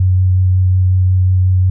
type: tone with vibrato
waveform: sine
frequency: 92.5 Hz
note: F#2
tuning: in tune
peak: -8 dBFS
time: 0-1.7 s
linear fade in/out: 5 ms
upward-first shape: sine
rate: 5.5 Hz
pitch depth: 11 cents each way
effects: none